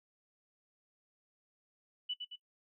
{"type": "tone with echo", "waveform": "sine", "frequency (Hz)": 2967, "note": "F#7", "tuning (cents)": 4, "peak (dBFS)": -34, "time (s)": [2.09, 2.14], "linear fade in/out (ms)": 10, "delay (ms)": 110, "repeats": 2, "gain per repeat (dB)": -5, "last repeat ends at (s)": 2.36, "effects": ["noise-tail reverb RT60 0.1 s tail -19 dB re dry"]}